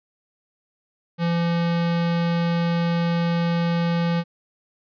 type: tone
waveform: square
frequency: 170 Hz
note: F3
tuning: 46 cents flat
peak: -20 dBFS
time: 1.18-4.24 s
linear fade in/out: 50 ms
effects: resampled to 11025 Hz